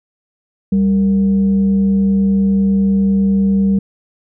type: tone with frequency modulation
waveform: sine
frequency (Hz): 196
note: G3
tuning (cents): 0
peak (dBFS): -10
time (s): 0.72-3.79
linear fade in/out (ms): 5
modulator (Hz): 266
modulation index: 0.27
effects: none

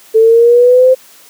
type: linear sweep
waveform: sine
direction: up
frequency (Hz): 440 to 521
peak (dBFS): -3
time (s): 0.14-0.95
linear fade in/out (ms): 20
effects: white hiss -41 dBFS RMS until 1.29 s + high-pass 200 Hz 12 dB/octave

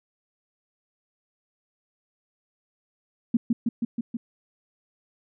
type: tone with echo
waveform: sine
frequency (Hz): 233.1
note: A#3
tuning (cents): 0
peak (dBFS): -16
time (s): 3.34-3.37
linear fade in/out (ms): 5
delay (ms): 160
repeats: 5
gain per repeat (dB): -2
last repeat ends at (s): 4.17
effects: none

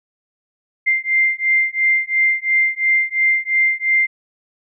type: beating tone pair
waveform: sine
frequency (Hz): 2093 / 2095.9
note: C7 / C7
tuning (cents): 0 / +2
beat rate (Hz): 2.9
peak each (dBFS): -17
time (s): 0.86-4.07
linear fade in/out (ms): 20
effects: none

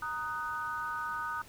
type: chord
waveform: sine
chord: D# minor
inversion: second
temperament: just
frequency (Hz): 933.4 / 1244.5 / 1493.4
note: A#5 / D#6 / F#6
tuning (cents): +2 / 0 / +16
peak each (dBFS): -40 / -36 / -38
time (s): 0.02-1.42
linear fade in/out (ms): 5
effects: added 104 Hz sine -62 dBFS peak until 1.48 s + pink hiss -55 dBFS RMS until 1.48 s

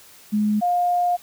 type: tone pair in turn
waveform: sine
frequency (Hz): 210.7 / 708.7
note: G#3 / F5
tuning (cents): +25 / +25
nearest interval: octave + major sixth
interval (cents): 2100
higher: second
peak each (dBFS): -17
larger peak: neither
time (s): 0.32-0.61 / 0.61-1.17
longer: second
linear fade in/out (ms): 20
effects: white hiss -48 dBFS RMS until 1.22 s

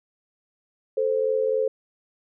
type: tone pair together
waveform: sine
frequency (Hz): 439.4 / 523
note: A4 / C5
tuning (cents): -2 / -1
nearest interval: minor third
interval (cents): 301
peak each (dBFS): -23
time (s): 0.97-1.68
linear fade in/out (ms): 5
effects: none

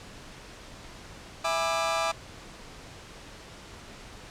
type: chord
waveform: sawtooth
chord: E dominant seventh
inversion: none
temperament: just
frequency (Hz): 659.3 / 824.1 / 988.9 / 1186.7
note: E5 / G#5 / B5 / D6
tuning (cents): 0 / -14 / +2 / +18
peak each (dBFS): -25 / -29 / -31 / -26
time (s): 1.44-2.12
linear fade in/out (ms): 10
effects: pink hiss -46 dBFS RMS until 4.3 s + low-pass 7000 Hz 12 dB/octave

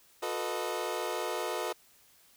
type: chord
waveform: 25% pulse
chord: B dominant seventh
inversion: second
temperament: equal with one note detuned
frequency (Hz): 360.5 / 440 / 493.9 / 622.3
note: F#4 / A4 / B4 / D#5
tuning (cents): -45 / 0 / 0 / 0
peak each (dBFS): -34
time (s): 0.22-1.73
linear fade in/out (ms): 10
effects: white hiss -62 dBFS RMS until 2.36 s

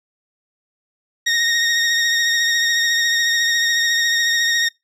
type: tone with vibrato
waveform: 20% pulse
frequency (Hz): 1862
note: A#6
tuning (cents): -2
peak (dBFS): -10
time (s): 1.26-4.69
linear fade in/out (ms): 10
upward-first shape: sine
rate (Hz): 14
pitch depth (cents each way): 24
effects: noise-tail reverb RT60 0.2 s tail -26 dB re dry + low-pass 9000 Hz 12 dB/octave

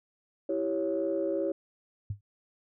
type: chord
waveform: sine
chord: C# diminished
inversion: first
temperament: equal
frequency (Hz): 329.6 / 392 / 554.4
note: E4 / G4 / C#5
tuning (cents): 0 / 0 / 0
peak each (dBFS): -31 / -32 / -30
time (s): 0.49-1.52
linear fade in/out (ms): 5
type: tone with exponential decay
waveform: sine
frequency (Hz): 101.4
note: G#2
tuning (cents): -41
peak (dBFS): -27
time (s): 2.1-2.21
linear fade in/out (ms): 5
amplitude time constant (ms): 22
effects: tanh soft clip ceiling -19 dBFS

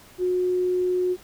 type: tone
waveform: sine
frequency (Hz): 363.3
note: F#4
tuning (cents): -32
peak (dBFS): -20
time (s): 0.18-1.17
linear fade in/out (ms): 50
effects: pink hiss -50 dBFS RMS until 1.23 s

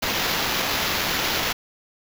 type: noise with sample-and-hold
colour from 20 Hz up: white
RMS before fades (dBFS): -24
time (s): 0.02-1.53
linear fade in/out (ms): 10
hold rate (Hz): 8820
effects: none

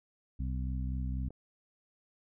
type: harmonic tone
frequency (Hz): 64.1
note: C2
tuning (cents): -35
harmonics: 1 / 2 / 3 / 4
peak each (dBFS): -33 / -39 / -43 / -45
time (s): 0.39-1.29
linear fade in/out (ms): 10
type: click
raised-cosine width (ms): 2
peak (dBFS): -36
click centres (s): 1.306
effects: none

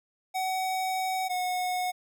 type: tone pair in turn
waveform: square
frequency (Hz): 752 / 729.7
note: F#5 / F#5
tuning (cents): +28 / -24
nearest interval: minor second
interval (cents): 52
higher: first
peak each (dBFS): -28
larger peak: neither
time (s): 0.34-1.29 / 1.29-1.92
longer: first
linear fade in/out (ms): 20
effects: none

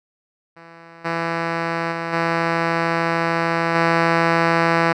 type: tone with level steps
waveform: 5% pulse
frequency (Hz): 166.7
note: E3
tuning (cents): +20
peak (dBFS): -29 / -9 / -12 / -6 / -3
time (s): 0.56-4.93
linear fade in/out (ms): 10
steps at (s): 1.04 / 1.91 / 2.12 / 3.74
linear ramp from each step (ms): 20
effects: low-pass 3000 Hz 12 dB/octave

